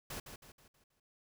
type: noise with echo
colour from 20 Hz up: pink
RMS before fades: -43 dBFS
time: 0.1-0.2 s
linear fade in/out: 5 ms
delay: 160 ms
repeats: 5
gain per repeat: -7 dB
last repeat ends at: 1 s
effects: none